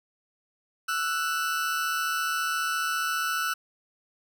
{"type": "tone pair together", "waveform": "40% pulse", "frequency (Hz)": [1325.4, 1480], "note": ["E6", "F#6"], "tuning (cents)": [9, 0], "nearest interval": "major second", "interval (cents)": 191, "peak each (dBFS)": -28, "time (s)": [0.88, 3.54], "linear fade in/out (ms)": 10, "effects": []}